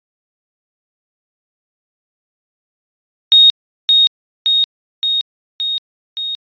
sine tone with echo, 3729 Hz, A#7, in tune, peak -4 dBFS, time 3.32-3.5 s, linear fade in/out 0 ms, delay 570 ms, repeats 5, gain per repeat -3 dB, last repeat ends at 6.35 s, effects resampled to 11025 Hz

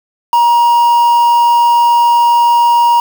triangle tone with quantisation, 947 Hz, A#5, 27 cents sharp, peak -4 dBFS, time 0.33-3 s, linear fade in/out 2 ms, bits 4, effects none

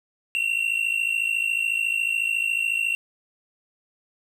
triangle tone pair together, 2706 / 2760 Hz, E7 / F7, +45 / -21 cents, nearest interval unison, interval 34 cents, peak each -23 dBFS, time 0.35-2.95 s, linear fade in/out 0 ms, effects none

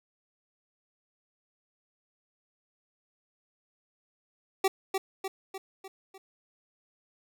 25% pulse tone with echo, 385.2 Hz, G4, 30 cents flat, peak -18 dBFS, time 4.64-4.68 s, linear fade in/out 5 ms, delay 300 ms, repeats 5, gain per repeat -5 dB, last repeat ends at 6.18 s, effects none

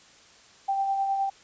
sine tone with tremolo, 784 Hz, G5, in tune, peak -22 dBFS, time 0.68-1.3 s, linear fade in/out 10 ms, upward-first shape sine, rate 9.7 Hz, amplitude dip 35%, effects white hiss -54 dBFS RMS until 1.43 s + resampled to 16000 Hz

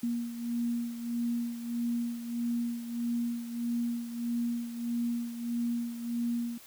sine beating tone pair, 236.1 / 237.7 Hz, A#3 / A#3, +22 / +34 cents, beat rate 1.6 Hz, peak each -31 / -37 dBFS, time 0.03-6.58 s, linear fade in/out 5 ms, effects white hiss -53 dBFS RMS until 6.66 s

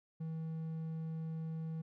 triangle tone, 160.9 Hz, E3, 42 cents flat, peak -36 dBFS, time 0.2-1.82 s, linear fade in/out 10 ms, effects none

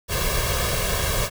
pink noise with comb filter, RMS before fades -23 dBFS, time 0.08-1.3 s, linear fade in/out 50 ms, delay 1.8 ms, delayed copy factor +0.8, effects none

